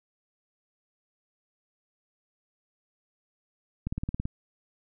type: click train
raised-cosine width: 5 ms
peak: -18 dBFS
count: 8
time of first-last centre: 3.87-4.255 s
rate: 18.2 Hz
effects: none